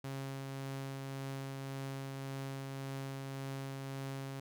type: tone with tremolo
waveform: sawtooth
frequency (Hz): 135.8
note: C#3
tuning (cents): -35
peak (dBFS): -35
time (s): 0.04-4.4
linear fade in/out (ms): 5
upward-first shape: triangle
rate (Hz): 1.8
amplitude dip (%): 25
effects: none